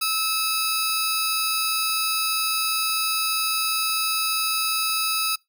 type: tone pair together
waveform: 15% pulse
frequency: 1300 / 4843 Hz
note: E6 / D#8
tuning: -24 / -48 cents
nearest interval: octave + major seventh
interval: 2276 cents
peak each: -18 dBFS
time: 0.01-5.36 s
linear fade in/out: 10 ms
effects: noise-tail reverb RT60 0.2 s tail -25 dB re dry

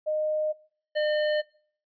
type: tone pair in turn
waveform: sine / square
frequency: 615 / 605.1 Hz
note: D#5 / D#5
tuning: -20 / -48 cents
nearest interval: unison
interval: 28 cents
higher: first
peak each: -24 dBFS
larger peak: neither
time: 0.06-0.53 / 0.95-1.42 s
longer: neither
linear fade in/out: 20 ms
effects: noise-tail reverb RT60 0.5 s tail -21 dB re dry + resampled to 11025 Hz

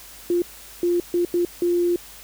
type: tone bursts at uneven times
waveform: sine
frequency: 349.2 Hz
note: F4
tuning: in tune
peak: -17 dBFS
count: 5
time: 0.3-0.42 / 0.83-1 / 1.14-1.25 / 1.34-1.45 / 1.62-1.96 s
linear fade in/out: 2 ms
effects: added 50 Hz sine -52 dBFS peak until 2.23 s + white hiss -43 dBFS RMS until 2.23 s

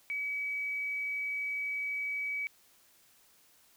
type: tone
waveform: sine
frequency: 2278 Hz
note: C#7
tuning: 47 cents sharp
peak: -32 dBFS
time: 0.1-2.47 s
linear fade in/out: 0 ms
effects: white hiss -64 dBFS RMS until 3.76 s

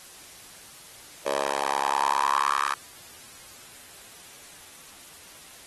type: tone with high-pass filter sweep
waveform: 10% pulse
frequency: 70 Hz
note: C#2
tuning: 18 cents sharp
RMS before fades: -26 dBFS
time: 1.25-2.75 s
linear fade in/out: 20 ms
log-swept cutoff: 590 to 1300 Hz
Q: 6.2
effects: white hiss -47 dBFS RMS until 5.66 s + AAC 32 kbps

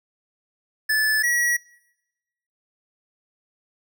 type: tone pair in turn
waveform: square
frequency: 1738 / 1922.4 Hz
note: A6 / B6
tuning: -22 / -47 cents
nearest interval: major second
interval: 175 cents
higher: second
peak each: -19 dBFS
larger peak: neither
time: 0.89-1.23 / 1.23-1.57 s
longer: neither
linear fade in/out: 10 ms
effects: noise-tail reverb RT60 1.0 s tail -26 dB re dry

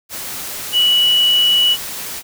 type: tone in noise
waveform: sine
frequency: 2942 Hz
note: F#7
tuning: 11 cents flat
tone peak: -10 dBFS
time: 0.72-1.77 s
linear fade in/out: 50 ms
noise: white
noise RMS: -27 dBFS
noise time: 0.09-2.23 s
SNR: +14 dB
effects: none

